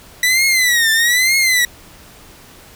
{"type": "tone with vibrato", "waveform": "sawtooth", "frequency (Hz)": 1960, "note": "B6", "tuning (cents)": -14, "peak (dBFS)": -8, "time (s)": [0.23, 1.65], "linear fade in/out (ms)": 2, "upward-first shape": "triangle", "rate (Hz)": 1.1, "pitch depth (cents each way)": 180, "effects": ["pink hiss -42 dBFS RMS until 2.75 s"]}